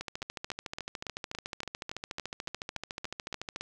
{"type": "two click trains", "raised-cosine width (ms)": 0.2, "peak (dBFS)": [-19, -19], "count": [50, 13], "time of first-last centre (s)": [[0.01, 3.561], [0.22, 3.61]], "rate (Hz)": [13.8, 3.54], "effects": []}